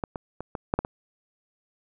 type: clicks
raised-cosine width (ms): 1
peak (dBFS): -14 / -18 / -20 / -17 / -8 / -9 / -17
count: 7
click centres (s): 0.038 / 0.158 / 0.406 / 0.552 / 0.739 / 0.79 / 0.849
effects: none